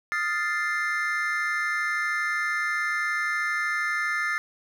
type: chord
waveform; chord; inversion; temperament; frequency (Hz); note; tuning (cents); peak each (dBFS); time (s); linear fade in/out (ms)
triangle; F dominant seventh; third; equal; 1244.5 / 1396.9 / 1760 / 2093; Eb6 / F6 / A6 / C7; 0 / 0 / 0 / 0; -31 / -30 / -26 / -28; 0.12-4.38; 0
effects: none